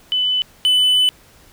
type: tone pair in turn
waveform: sine / triangle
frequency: 3002 / 3002 Hz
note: F#7 / F#7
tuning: +24 / +24 cents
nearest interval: unison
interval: 0 cents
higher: neither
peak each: -15 / -10 dBFS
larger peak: second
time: 0.12-0.42 / 0.65-1.09 s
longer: second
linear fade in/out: 0 ms
effects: pink hiss -49 dBFS RMS until 1.52 s